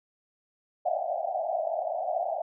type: band-pass noise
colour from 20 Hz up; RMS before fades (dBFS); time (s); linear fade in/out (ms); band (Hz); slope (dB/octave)
pink; -30; 0.85-2.42; 5; 610 to 760; 96
effects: none